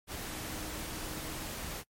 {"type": "tone in noise", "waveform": "sine", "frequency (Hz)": 311.1, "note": "D#4", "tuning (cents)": 0, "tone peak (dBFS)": -48, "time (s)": [0.2, 1.48], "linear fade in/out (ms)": 50, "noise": "pink", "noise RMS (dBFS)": -40, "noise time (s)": [0.07, 1.84], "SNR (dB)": -11, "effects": ["noise-tail reverb RT60 0.1 s tail -26 dB re dry", "MP3 64 kbps"]}